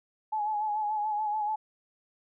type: tone with vibrato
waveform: sine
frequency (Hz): 848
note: G#5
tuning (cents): +36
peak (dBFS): -27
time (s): 0.32-1.56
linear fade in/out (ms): 10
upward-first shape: sine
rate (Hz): 6.9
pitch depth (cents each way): 45
effects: none